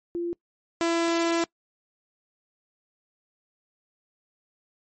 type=tone pair in turn; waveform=sine / sawtooth; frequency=344.3 / 335.5 Hz; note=F4 / E4; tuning=-25 / +31 cents; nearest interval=unison; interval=44 cents; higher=first; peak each=-26 / -18 dBFS; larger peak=second; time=0.15-0.33 / 0.81-1.44 s; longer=second; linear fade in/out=0 ms; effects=noise-tail reverb RT60 0.1 s tail -25 dB re dry + MP3 32 kbps